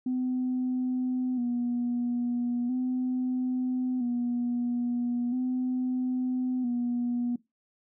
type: tone with vibrato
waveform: sine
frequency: 247.8 Hz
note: B3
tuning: 6 cents sharp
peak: -25 dBFS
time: 0.06-7.36 s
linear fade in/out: 5 ms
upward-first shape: square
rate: 0.38 Hz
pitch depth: 41 cents each way
effects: noise-tail reverb RT60 0.2 s tail -20 dB re dry + tanh soft clip ceiling -22 dBFS